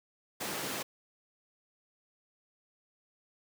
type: high-pass noise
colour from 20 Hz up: pink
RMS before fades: -37 dBFS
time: 0.4-0.83 s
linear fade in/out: 10 ms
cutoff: 230 Hz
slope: 12 dB/octave
effects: none